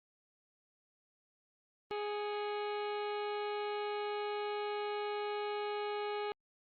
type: harmonic tone with a mistuned harmonic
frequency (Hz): 415.3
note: G#4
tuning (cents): 0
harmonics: 1 / 2 / 3 / 4 / 5 / 6 / 7 / 8 / 9 / 10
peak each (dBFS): -37 / -41 / -46 / -51 / -51 / -53 / -52 / -58 / -58 / -57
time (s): 1.91-6.32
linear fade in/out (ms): 0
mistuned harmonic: 5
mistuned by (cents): +110
effects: Opus 24 kbps